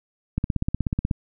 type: click train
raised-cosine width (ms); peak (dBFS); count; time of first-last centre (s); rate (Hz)
5; -10; 13; 0.38-1.112; 16.4
effects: none